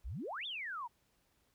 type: exponential two-way sweep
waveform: sine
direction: up then down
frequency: 43.33 to 3660 to 890 Hz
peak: -39 dBFS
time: 0.04-0.88 s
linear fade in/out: 20 ms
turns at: 0.46 s
effects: pink hiss -75 dBFS RMS until 1.54 s